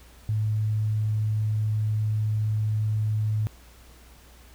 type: tone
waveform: sine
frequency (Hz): 107.6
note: A2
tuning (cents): -38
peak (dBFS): -22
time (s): 0.29-3.47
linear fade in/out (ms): 0
effects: added 60 Hz sine -50 dBFS peak until 4.54 s + pink hiss -54 dBFS RMS until 4.54 s